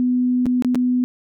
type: tone with dropouts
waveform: sine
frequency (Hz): 249.3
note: B3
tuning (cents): +16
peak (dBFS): -15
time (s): 0-1.04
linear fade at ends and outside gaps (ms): 0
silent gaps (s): 0.457-0.465 / 0.623-0.647 / 0.747-0.755
effects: none